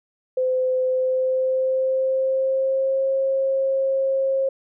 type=tone with pitch glide; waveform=sine; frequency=513 to 537 Hz; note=C5 to C5; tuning=-34 to +45 cents; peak=-18 dBFS; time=0.37-4.49 s; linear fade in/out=5 ms; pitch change=+79 cents; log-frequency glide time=0.83-3.08 s; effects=none